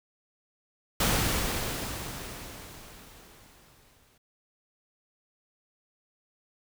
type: noise with exponential decay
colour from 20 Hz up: pink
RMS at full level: -24 dBFS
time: 1-4.18 s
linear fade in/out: 5 ms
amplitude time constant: 690 ms
effects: none